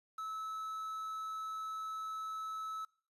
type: tone with quantisation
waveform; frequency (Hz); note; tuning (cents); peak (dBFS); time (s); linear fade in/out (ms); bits
triangle; 1302; E6; -22; -37; 0.18-2.85; 5; 10
effects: noise-tail reverb RT60 0.5 s tail -24 dB re dry + resampled to 32000 Hz